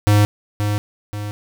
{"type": "tone with echo", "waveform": "square", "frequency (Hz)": 103.83, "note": "G#2", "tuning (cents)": 0, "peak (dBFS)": -11, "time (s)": [0.07, 0.25], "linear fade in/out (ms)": 0, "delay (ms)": 530, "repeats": 2, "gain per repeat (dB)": -7, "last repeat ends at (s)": 1.31, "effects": []}